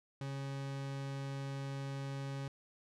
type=tone; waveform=40% pulse; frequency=137.5 Hz; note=C#3; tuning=14 cents flat; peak=-38 dBFS; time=0.21-2.48 s; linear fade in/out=2 ms; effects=low-pass 7000 Hz 12 dB/octave